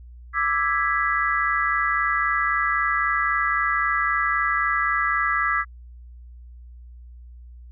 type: chord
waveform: sine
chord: E dominant seventh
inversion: third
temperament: equal with one note detuned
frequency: 1174.7 / 1318.5 / 1656.4 / 1975.5 Hz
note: D6 / E6 / G#6 / B6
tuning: 0 / 0 / -5 / 0 cents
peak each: -25 dBFS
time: 0.33-5.65 s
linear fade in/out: 50 ms
effects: added 60 Hz sine -40 dBFS peak until 7.71 s